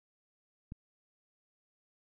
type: click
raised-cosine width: 5 ms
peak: -30 dBFS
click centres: 0.721 s
effects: none